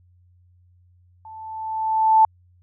sine tone with level ramp, 880 Hz, A5, in tune, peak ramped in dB -38 to -9 dBFS, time 1.25-2.25 s, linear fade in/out 2 ms, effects added 89 Hz sine -53 dBFS peak until 2.62 s

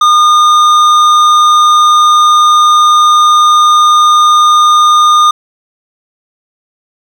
triangle tone with hard clipping, 1218 Hz, D#6, 37 cents flat, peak -5 dBFS, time 0.01-5.31 s, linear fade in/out 5 ms, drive 13 dB, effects none

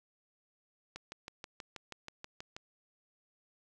click train, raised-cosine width 0.2 ms, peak -26 dBFS, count 11, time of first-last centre 0.96-2.565 s, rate 6.23 Hz, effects none

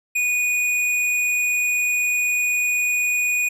square tone, 2468 Hz, D#7, 15 cents flat, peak -19 dBFS, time 0.15-3.49 s, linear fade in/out 10 ms, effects resampled to 32000 Hz

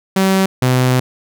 sawtooth tone pair in turn, 191.4 / 127.34 Hz, G3 / C3, -41 / -47 cents, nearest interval perfect fifth, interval 706 cents, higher first, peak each -7 dBFS, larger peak neither, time 0.16-0.46 / 0.62-1 s, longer second, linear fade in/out 5 ms, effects none

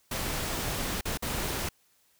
pink noise with dropouts, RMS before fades -32 dBFS, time 0.11-1.69 s, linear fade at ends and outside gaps 5 ms, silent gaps 1.011-1.053 / 1.175-1.223 s, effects white hiss -67 dBFS RMS until 2.19 s

